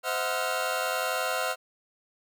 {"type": "tone cluster", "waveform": "25% pulse", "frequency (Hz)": [517, 639, 730, 1379], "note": ["C5", "D#5", "F#5", "F6"], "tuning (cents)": [-21, 46, -24, -22], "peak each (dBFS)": -29, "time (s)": [0.03, 1.56], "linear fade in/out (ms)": 50, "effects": []}